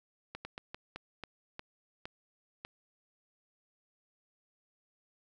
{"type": "slowing click train", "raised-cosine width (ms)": 0.3, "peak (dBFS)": -25, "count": 9, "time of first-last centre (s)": [0.35, 2.65], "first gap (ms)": 100, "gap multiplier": 1.29, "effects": []}